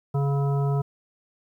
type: harmonic tone with a mistuned harmonic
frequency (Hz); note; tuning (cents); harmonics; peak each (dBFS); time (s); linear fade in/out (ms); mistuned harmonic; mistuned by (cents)
140; C#3; +18; 1 / 3 / 5 / 7 / 9; -21 / -31 / -35 / -38 / -40; 0.14-0.82; 10; 9; +44
effects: 10-bit